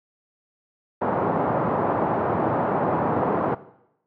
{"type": "band-pass noise", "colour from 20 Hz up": "white", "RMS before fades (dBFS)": -23, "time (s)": [1.01, 3.55], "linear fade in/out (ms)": 10, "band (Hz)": [110, 1000], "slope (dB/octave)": 24, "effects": ["noise-tail reverb RT60 0.8 s tail -17 dB re dry"]}